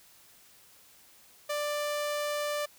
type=tone; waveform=sawtooth; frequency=590 Hz; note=D5; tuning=8 cents sharp; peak=-26 dBFS; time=1.49-2.66 s; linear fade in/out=10 ms; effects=white hiss -58 dBFS RMS until 2.78 s